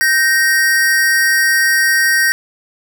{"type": "tone pair together", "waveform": "square", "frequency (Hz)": [1552.5, 1864.7], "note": ["G6", "A#6"], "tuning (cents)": [-17, 0], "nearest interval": "minor third", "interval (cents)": 317, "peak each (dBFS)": [-15, -13], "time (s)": [0.01, 2.32], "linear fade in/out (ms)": 0, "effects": []}